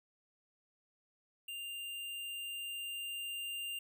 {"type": "tone with level ramp", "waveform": "square", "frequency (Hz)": 2794, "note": "F7", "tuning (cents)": 0, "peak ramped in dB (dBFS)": [-42, -39], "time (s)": [1.48, 3.79], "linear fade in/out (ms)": 5, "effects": []}